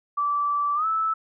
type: tone with pitch glide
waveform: sine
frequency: 1161 to 1310.7 Hz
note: D6 to E6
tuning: -20 to -10 cents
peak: -21 dBFS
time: 0.17-1.14 s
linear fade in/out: 10 ms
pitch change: +210 cents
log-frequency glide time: 0.75-0.86 s
effects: none